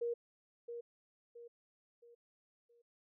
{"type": "tone with echo", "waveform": "sine", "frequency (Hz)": 472.4, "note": "A#4", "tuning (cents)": 23, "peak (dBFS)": -34, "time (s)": [0.01, 0.14], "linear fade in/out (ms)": 10, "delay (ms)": 670, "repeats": 4, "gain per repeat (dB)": -8, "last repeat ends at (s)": 2.82, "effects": []}